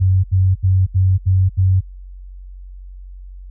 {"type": "tone bursts", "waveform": "sine", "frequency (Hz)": 94, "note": "F#2", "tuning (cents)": 28, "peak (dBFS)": -10, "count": 6, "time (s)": [0, 1.81], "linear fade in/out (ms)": 20, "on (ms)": 240, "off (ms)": 74, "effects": ["added 46 Hz sine -32 dBFS peak until 3.5 s"]}